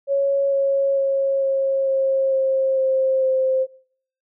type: tone with pitch steps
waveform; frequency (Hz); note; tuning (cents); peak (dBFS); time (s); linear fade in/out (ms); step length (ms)
sine; 554.4 / 549.9 / 545.5 / 541.1 / 536.8 / 532.4 / 528.1 / 523.9; C#5 / C#5 / C#5 / C#5 / C5 / C5 / C5 / C5; 0 / -14 / -28 / -42 / +44 / +30 / +16 / +2; -16; 0.07-3.67; 50; 450
effects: noise-tail reverb RT60 0.6 s tail -23 dB re dry